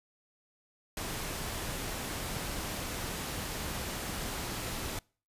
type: noise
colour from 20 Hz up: pink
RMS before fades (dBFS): -37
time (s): 0.97-4.99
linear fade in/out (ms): 2
effects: noise-tail reverb RT60 0.4 s tail -26 dB re dry + resampled to 32000 Hz